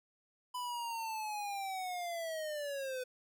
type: linear sweep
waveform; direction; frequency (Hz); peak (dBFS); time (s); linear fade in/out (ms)
square; down; 1000 to 500; -38; 0.54-3.04; 10
effects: none